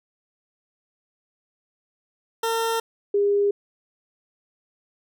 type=tone pair in turn; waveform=20% pulse / sine; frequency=455 / 405.4 Hz; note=A#4 / G#4; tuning=-42 / -42 cents; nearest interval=major second; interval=200 cents; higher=first; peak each=-17 dBFS; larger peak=neither; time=2.43-2.8 / 3.14-3.51 s; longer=neither; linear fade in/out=5 ms; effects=none